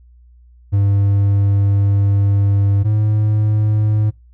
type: tone pair in turn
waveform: triangle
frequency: 100.1 / 106.62 Hz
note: G2 / G#2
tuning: +37 / +46 cents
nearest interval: minor second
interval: 109 cents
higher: second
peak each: -9 / -10 dBFS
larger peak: first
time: 0.72-2.84 / 2.84-4.11 s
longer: first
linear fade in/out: 20 ms
effects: noise-tail reverb RT60 0.2 s tail -25 dB re dry + added 60 Hz sine -43 dBFS peak until 4.33 s